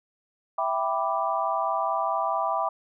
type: chord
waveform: sine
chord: E minor seventh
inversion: none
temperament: equal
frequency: 659.3 / 784 / 987.8 / 1174.7 Hz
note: E5 / G5 / B5 / D6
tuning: 0 / 0 / 0 / 0 cents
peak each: -29 dBFS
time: 0.58-2.69 s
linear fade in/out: 5 ms
effects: none